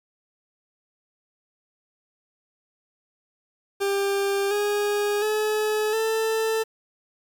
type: tone with pitch steps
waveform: 40% pulse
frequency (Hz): 397.2 / 412.2 / 427.7 / 443.8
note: G4 / G#4 / A4 / A4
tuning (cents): +23 / -13 / -49 / +15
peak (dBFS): -21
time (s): 3.8-6.64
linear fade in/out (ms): 20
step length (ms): 710
effects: 8-bit